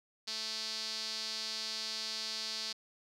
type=tone with band-pass filter; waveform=sawtooth; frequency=220 Hz; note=A3; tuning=in tune; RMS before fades=-39 dBFS; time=0.27-2.73 s; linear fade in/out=10 ms; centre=4600 Hz; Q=4.6; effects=none